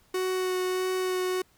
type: tone with vibrato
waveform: 45% pulse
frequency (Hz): 370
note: F#4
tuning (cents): 0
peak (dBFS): -26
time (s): 0.14-1.42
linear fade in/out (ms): 5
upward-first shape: sine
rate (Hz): 1.6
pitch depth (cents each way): 10
effects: pink hiss -63 dBFS RMS until 1.57 s